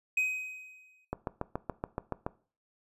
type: tone with exponential decay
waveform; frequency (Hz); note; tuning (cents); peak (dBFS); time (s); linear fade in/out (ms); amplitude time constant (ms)
triangle; 2519; D#7; +21; -22; 0.17-1.05; 5; 190
type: click train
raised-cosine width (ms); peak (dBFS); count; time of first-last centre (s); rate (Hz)
1; -18; 9; 1.13-2.265; 7.05
effects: noise-tail reverb RT60 0.4 s tail -19 dB re dry + resampled to 32000 Hz